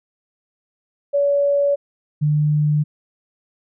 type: tone pair in turn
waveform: sine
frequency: 568 / 149.84 Hz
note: C#5 / D3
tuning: +42 / +35 cents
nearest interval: octave + major seventh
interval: 2307 cents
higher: first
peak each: -14 dBFS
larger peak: neither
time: 1.13-1.76 / 2.21-2.84 s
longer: neither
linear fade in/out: 20 ms
effects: none